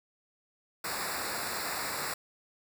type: noise with comb filter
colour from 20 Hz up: pink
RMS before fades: -35 dBFS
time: 0.84-2.14 s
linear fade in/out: 5 ms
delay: 0.32 ms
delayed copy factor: -1
effects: none